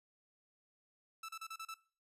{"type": "tone bursts", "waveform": "sawtooth", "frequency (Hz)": 1318.5, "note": "E6", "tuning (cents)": 0, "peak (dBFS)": -40, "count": 6, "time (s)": [1.23, 1.742], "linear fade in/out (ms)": 5, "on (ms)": 57, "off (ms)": 34, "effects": ["noise-tail reverb RT60 0.4 s tail -19 dB re dry", "resampled to 32000 Hz"]}